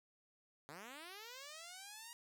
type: linear sweep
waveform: 5% pulse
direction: up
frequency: 134.9 to 956 Hz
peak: -39 dBFS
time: 0.69-2.13 s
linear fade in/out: 0 ms
effects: none